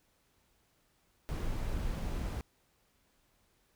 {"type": "noise", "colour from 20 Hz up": "brown", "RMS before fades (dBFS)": -35, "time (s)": [1.29, 2.41], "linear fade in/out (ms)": 0, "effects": ["pink hiss -72 dBFS RMS until 3.75 s"]}